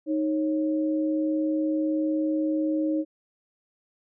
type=tone pair together; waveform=sine; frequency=311.3 / 547.3 Hz; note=D#4 / C#5; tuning=+1 / -22 cents; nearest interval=minor seventh; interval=977 cents; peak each=-23 / -31 dBFS; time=0.06-3.05 s; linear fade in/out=50 ms; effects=none